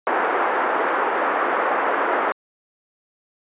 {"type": "band-pass noise", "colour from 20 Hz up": "white", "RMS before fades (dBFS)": -21, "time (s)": [0.07, 2.32], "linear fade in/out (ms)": 0, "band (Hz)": [330, 1500], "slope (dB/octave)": 24, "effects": ["resampled to 8000 Hz"]}